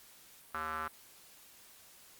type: tone with band-pass filter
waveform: square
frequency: 78.7 Hz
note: D#2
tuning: 20 cents sharp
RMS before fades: -38 dBFS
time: 0.54-0.88 s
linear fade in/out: 5 ms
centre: 1300 Hz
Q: 5.6
effects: white hiss -58 dBFS RMS until 2.19 s + Opus 48 kbps